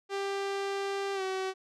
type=tone with pitch glide; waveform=sawtooth; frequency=395.2 to 379.1 Hz; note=G4 to F#4; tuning=+14 to +42 cents; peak=-27 dBFS; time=0.09-1.54 s; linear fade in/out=50 ms; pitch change=-72 cents; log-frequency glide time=1.14-1.22 s; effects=low-pass 6000 Hz 12 dB/octave